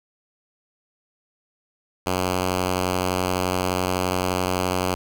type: tone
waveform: 5% pulse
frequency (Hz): 91.7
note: F#2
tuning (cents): -15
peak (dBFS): -10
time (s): 2.06-4.95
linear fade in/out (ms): 5
effects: none